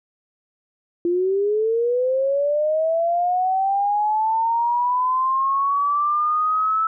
sine linear sweep, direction up, 341.2 to 1316 Hz, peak -17 dBFS, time 1.05-6.87 s, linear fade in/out 2 ms, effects none

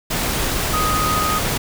sine tone in noise, 1248 Hz, D#6, 5 cents sharp, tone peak -19 dBFS, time 0.73-1.39 s, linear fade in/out 10 ms, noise pink, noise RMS -21 dBFS, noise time 0.1-1.58 s, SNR -1 dB, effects none

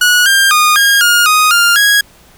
sawtooth tone with pitch steps, 1460 / 1596 / 1226 / 1625 / 1425 / 1246 / 1401 / 1653 Hz, F#6 / G6 / D#6 / G#6 / F6 / D#6 / F6 / G#6, -24 / +31 / -26 / -38 / +34 / +2 / +5 / -9 cents, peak -3 dBFS, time 0.01-2.01 s, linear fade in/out 5 ms, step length 250 ms, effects pink hiss -44 dBFS RMS until 2.37 s

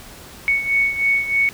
sine beating tone pair, 2220 / 2223.2 Hz, C#7 / C#7, +2 / +4 cents, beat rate 3.2 Hz, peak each -17 / -22 dBFS, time 0.48-1.49 s, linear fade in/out 0 ms, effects pink hiss -40 dBFS RMS until 1.53 s

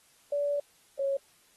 sine tone pair in turn, 576 / 550.4 Hz, D5 / C#5, -34 / -12 cents, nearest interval minor second, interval 78 cents, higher first, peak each -26 dBFS, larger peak neither, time 0.32-0.6 / 0.99-1.17 s, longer first, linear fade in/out 5 ms, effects white hiss -63 dBFS RMS until 1.56 s + AAC 32 kbps

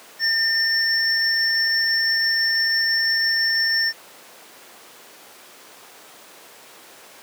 triangle tone pair together, 1809 / 5421 Hz, A6 / E8, +48 / +48 cents, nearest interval octave + perfect fifth, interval 1900 cents, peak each -19 dBFS, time 0.19-3.93 s, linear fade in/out 50 ms, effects pink hiss -44 dBFS RMS until 7.22 s + high-pass 400 Hz 12 dB/octave

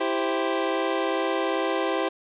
25% pulse chord, C major, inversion first, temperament equal, 329.6 / 392 / 523.3 Hz, E4 / G4 / C5, 0 / 0 / 0 cents, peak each -24 dBFS, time 0-2.09 s, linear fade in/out 10 ms, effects resampled to 8000 Hz + 9-bit

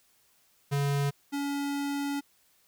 square tone pair in turn, 141.5 / 283 Hz, C#3 / C#4, +36 / +36 cents, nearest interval octave, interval 1200 cents, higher second, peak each -26 / -30 dBFS, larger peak first, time 0.71-1.11 / 1.32-2.21 s, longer second, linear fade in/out 20 ms, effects white hiss -66 dBFS RMS until 2.67 s

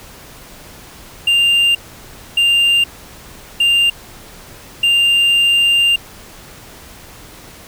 triangle tone bursts at uneven times, 2794 Hz, F7, in tune, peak -8 dBFS, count 4, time 1.27-1.75 / 2.37-2.84 / 3.6-3.9 / 4.83-5.96 s, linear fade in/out 5 ms, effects pink hiss -38 dBFS RMS until 7.67 s

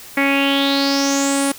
sawtooth tone with low-pass filter sweep, 277.2 Hz, C#4, in tune, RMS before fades -17 dBFS, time 0.17-1.52 s, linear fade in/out 5 ms, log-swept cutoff 2100 to 10000 Hz, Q 6.7, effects white hiss -38 dBFS RMS until 1.58 s

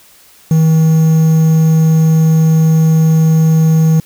triangle tone with quantisation, 159.7 Hz, D#3, 45 cents sharp, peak -4 dBFS, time 0.51-4 s, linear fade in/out 2 ms, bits 5, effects white hiss -44 dBFS RMS until 4.05 s

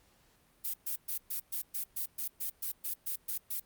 violet noise bursts, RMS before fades -35 dBFS, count 14, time 0.64-3.6 s, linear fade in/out 10 ms, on 100 ms, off 120 ms, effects pink hiss -67 dBFS RMS until 3.65 s + Opus 48 kbps

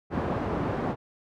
pink band-pass noise, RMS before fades -29 dBFS, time 0.1-0.96 s, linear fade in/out 50 ms, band 100 to 980 Hz, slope 12 dB/octave, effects none

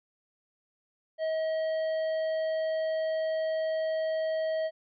harmonic tone, 637 Hz, D#5, 41 cents sharp, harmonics 1 / 3 / 5 / 7, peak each -27 / -43 / -49 / -53 dBFS, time 1.18-4.71 s, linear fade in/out 50 ms, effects none

